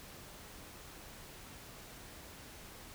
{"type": "silence", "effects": ["pink hiss -52 dBFS RMS until 2.94 s"]}